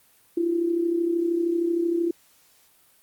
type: tone with amplitude modulation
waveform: sine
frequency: 340 Hz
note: F4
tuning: 46 cents flat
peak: -18 dBFS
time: 0.37-2.11 s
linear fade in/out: 5 ms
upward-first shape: sine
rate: 33 Hz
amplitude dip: 60%
effects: white hiss -59 dBFS RMS until 3.02 s + Opus 32 kbps